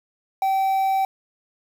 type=tone with quantisation; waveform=triangle; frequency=772 Hz; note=G5; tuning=27 cents flat; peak=-16 dBFS; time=0.42-1.05 s; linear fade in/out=2 ms; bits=7; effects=none